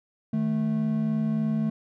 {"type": "tone pair together", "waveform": "triangle", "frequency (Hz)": [155.56, 218.9], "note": ["D#3", "A3"], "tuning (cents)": [0, -9], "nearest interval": "tritone", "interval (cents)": 591, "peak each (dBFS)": [-27, -22], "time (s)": [0.33, 1.7], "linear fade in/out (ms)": 5, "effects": []}